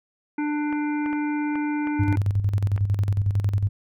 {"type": "harmonic tone", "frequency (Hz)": 297.1, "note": "D4", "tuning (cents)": 20, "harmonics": [1, 3, 5, 7, 8], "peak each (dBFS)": [-23, -33, -37, -40, -41], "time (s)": [0.38, 2.16], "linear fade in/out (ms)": 5}
{"type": "clicks", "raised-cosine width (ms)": 0.5, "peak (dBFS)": -21, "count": 7, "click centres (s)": [0.727, 1.061, 1.13, 1.556, 1.872, 2.127, 2.778]}
{"type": "tone with tremolo", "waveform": "sine", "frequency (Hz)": 100.2, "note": "G2", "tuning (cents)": 38, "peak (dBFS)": -17, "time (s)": [1.99, 3.69], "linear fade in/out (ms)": 10, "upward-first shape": "square", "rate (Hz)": 11, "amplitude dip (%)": 60}
{"effects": []}